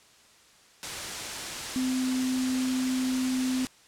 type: tone in noise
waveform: sine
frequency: 257.2 Hz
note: C4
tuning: 30 cents flat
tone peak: -25 dBFS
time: 1.76-3.65 s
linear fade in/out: 0 ms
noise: white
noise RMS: -34 dBFS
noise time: 0.83-3.67 s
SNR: +6 dB
effects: white hiss -57 dBFS RMS until 3.87 s + low-pass 8000 Hz 12 dB/octave